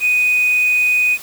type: tone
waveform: triangle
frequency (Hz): 2489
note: D#7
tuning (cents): 0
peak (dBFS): -9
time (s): 0-1.18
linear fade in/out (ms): 50
effects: tanh soft clip ceiling -8 dBFS + white hiss -35 dBFS RMS until 1.22 s